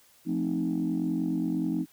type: chord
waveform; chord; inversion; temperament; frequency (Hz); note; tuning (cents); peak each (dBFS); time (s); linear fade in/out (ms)
sine; F dominant seventh; none; equal; 174.61 / 220 / 261.6 / 311.1; F3 / A3 / C4 / Eb4; 0 / 0 / 0 / 0; -31 / -33 / -30 / -29; 0.25-1.86; 50
effects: tanh soft clip ceiling -19 dBFS + white hiss -60 dBFS RMS until 1.92 s